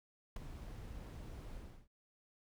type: noise with ADSR envelope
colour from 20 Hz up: brown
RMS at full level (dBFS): -36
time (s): 0.36-1.88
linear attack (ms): 4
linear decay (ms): 8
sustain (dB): -12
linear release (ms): 330
effects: none